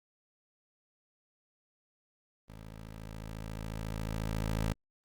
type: tone with level ramp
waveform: 15% pulse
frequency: 54.1 Hz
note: A1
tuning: 29 cents flat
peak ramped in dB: -41 to -23 dBFS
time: 2.48-4.73 s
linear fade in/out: 10 ms
effects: Opus 32 kbps